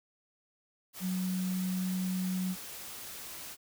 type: tone in noise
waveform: sine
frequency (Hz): 185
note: F#3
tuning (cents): 0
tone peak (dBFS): -30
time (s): 1-2.56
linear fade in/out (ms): 50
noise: white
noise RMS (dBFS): -44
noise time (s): 0.93-3.57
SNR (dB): +11
effects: none